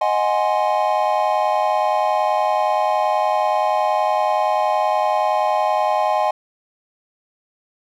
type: chord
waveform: triangle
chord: Ab dominant seventh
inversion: second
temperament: equal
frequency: 622.3 / 740 / 830.6 / 1046.5 Hz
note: Eb5 / Gb5 / Ab5 / C6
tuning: 0 / 0 / 0 / 0 cents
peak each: -19 / -20 / -18 / -22 dBFS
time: 0.01-6.31 s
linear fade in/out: 5 ms
effects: none